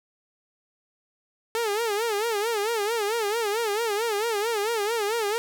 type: tone with vibrato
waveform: sawtooth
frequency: 435.7 Hz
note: A4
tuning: 17 cents flat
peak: -20 dBFS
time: 1.55-5.38 s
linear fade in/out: 0 ms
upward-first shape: sine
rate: 4.5 Hz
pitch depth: 140 cents each way
effects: none